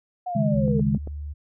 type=linear sweep; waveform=sine; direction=down; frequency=737 to 433.2 Hz; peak=-26 dBFS; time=0.26-0.81 s; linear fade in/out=10 ms
type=chord; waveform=sine; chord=C# suspended second; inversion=none; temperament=equal; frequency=138.59 / 155.56 / 207.7 Hz; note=C#3 / D#3 / G#3; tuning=0 / 0 / 0 cents; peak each=-24 / -25 / -22 dBFS; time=0.35-0.98 s; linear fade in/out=10 ms
type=tone; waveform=sine; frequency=73.42 Hz; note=D2; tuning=in tune; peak=-30 dBFS; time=0.53-1.34 s; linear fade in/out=20 ms
type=clicks; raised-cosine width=2 ms; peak=-23 dBFS; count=4; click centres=0.679 / 0.795 / 0.948 / 1.074 s
effects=none